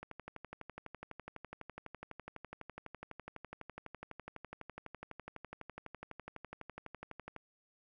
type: click train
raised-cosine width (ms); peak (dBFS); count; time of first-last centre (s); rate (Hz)
0.5; -30; 89; 0.03-7.363; 12
effects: none